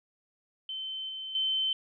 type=tone with level steps; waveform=sine; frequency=3080 Hz; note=G7; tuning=31 cents flat; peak=-34 / -36 / -26 dBFS; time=0.69-1.73 s; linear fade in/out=2 ms; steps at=1.09 / 1.35 s; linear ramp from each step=2 ms; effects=none